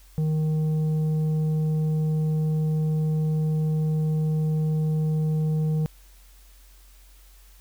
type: tone with tanh clipping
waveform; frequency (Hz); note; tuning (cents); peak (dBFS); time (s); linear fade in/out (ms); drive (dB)
sine; 155.56; D#3; 0; -22; 0.18-5.86; 0; 6
effects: added 46 Hz sine -49 dBFS peak until 7.6 s + white hiss -57 dBFS RMS until 7.6 s